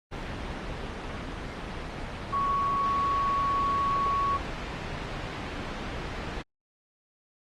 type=tone in noise; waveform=sine; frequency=1115 Hz; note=C#6; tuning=10 cents sharp; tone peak=-24 dBFS; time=2.32-4.38 s; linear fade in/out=20 ms; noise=pink; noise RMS=-34 dBFS; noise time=0.11-6.43 s; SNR=+7 dB; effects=low-pass 3000 Hz 12 dB/octave + Opus 24 kbps